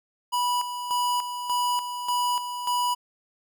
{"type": "tone with tremolo", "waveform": "square", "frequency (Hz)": 980, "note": "B5", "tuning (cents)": -14, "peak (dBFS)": -23, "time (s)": [0.32, 2.95], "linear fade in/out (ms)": 20, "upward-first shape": "square", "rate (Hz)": 1.7, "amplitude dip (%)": 60, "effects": []}